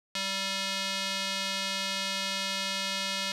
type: tone with band-pass filter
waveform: square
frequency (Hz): 194.2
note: G3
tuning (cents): -16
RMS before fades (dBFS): -32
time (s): 0.15-3.32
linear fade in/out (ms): 2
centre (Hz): 3900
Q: 1.4
effects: resampled to 32000 Hz + 8-bit